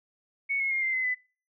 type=tone with pitch steps; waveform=sine; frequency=2217 / 2173 / 2129 / 2087 / 2045 / 2004 Hz; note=C#7 / C#7 / C7 / C7 / C7 / B6; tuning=0 / -35 / +30 / -5 / -40 / +25 cents; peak=-25 dBFS; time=0.49-1.15 s; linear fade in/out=20 ms; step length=110 ms; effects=noise-tail reverb RT60 0.4 s tail -26 dB re dry